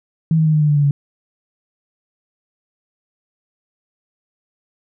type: tone with pitch steps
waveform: sine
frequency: 161.2 / 158.34 / 155.53 / 152.77 / 150.06 / 147.39 / 144.78 / 142.21 Hz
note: E3 / D#3 / D#3 / D#3 / D3 / D3 / D3 / C#3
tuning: -38 / +31 / 0 / -31 / +38 / +7 / -24 / +45 cents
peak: -11 dBFS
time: 0.31-0.91 s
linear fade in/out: 2 ms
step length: 75 ms
effects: none